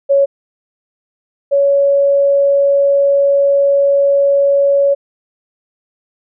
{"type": "tone pair in turn", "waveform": "sine", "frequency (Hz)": [556, 560.2], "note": ["C#5", "C#5"], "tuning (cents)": [5, 18], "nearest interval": "unison", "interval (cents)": 13, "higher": "second", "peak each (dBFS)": [-7, -8], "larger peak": "first", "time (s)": [[0.09, 0.26], [1.51, 4.95]], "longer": "second", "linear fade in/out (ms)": 20, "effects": []}